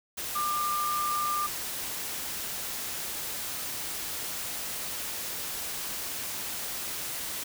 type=tone in noise; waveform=sine; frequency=1195 Hz; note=D6; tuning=30 cents sharp; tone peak=-27 dBFS; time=0.35-1.47 s; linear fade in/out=10 ms; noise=white; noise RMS=-35 dBFS; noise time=0.17-7.44 s; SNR=+5 dB; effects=none